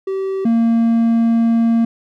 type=tone pair in turn; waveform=triangle; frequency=385.2 / 229.9 Hz; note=G4 / A#3; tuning=-30 / -24 cents; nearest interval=major sixth; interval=894 cents; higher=first; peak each=-16 / -9 dBFS; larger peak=second; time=0.07-0.45 / 0.45-1.85 s; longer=second; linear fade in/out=5 ms; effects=none